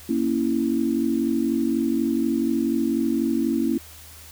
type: chord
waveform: sine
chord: A# diminished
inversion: none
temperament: equal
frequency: 233.1 / 277.2 / 329.6 Hz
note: A#3 / C#4 / E4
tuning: 0 / 0 / 0 cents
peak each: -24 dBFS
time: 0.09-3.78 s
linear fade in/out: 5 ms
effects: added 79 Hz sine -47 dBFS peak until 4.31 s + white hiss -45 dBFS RMS until 4.31 s